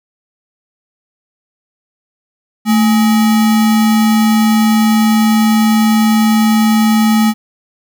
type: tone with sample-and-hold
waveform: sine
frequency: 220 Hz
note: A3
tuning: in tune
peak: -7 dBFS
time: 2.65-7.34 s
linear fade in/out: 50 ms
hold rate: 1050 Hz
effects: none